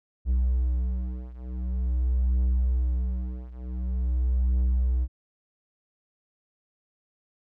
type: beating tone pair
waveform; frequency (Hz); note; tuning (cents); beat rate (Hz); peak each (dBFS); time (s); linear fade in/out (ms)
triangle; 62.2 / 62.66; B1 / B1; +13 / +26; 0.46; -23 / -25; 0.25-5.08; 50
effects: none